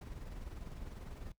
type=noise with tremolo; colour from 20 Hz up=brown; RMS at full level=-44 dBFS; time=0.01-1.32 s; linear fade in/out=5 ms; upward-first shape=sine; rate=20 Hz; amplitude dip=50%; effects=noise-tail reverb RT60 0.1 s tail -17 dB re dry